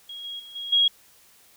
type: tone with level steps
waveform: sine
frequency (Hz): 3294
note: G#7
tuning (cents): -15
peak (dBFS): -35 / -32 / -41 / -31 / -16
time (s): 0.09-0.88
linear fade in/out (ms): 5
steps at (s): 0.24 / 0.39 / 0.55 / 0.72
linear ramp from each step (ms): 10
effects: white hiss -56 dBFS RMS until 1.56 s